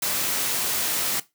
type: noise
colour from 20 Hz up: white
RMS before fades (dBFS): -25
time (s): 0.02-1.2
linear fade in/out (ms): 5
effects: noise-tail reverb RT60 0.2 s tail -17 dB re dry + high-pass 100 Hz 12 dB/octave